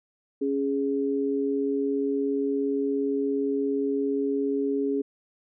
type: tone pair together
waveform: sine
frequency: 277.2 / 414.4 Hz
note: C#4 / G#4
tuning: 0 / -4 cents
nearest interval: perfect fifth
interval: 696 cents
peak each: -26 dBFS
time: 0.41-5.02 s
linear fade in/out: 10 ms
effects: none